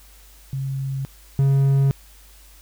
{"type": "tone pair in turn", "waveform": ["sine", "triangle"], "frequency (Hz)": [135, 137.28], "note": ["C#3", "C#3"], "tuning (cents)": [-45, -16], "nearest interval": "unison", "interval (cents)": 29, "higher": "second", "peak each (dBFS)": [-23, -12], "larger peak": "second", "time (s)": [[0.53, 1.05], [1.39, 1.91]], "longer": "neither", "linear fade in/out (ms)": 0, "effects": ["added 50 Hz sine -47 dBFS peak until 2.61 s", "white hiss -51 dBFS RMS until 2.61 s"]}